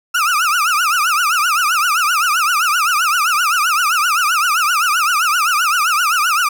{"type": "tone with vibrato", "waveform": "35% pulse", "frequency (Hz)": 1318.5, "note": "E6", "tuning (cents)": 0, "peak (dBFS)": -11, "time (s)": [0.14, 6.49], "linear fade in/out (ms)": 10, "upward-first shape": "triangle", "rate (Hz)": 7.7, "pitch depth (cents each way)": 230, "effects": []}